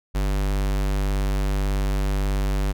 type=tone; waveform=square; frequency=49.13 Hz; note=G1; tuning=5 cents sharp; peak=-21 dBFS; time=0.14-2.73 s; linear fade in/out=20 ms; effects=none